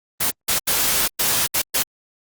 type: noise bursts at uneven times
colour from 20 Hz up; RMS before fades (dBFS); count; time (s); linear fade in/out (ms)
white; -19; 6; 0.2-0.31 / 0.48-0.59 / 0.67-1.08 / 1.19-1.47 / 1.54-1.62 / 1.74-1.83; 10
effects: Opus 24 kbps